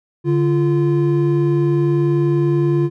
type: tone pair together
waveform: triangle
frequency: 145.1 / 344.8 Hz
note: D3 / F4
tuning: -21 / -22 cents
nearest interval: octave + minor third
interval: 1499 cents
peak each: -14 dBFS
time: 0.24-2.9 s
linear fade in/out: 50 ms
effects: none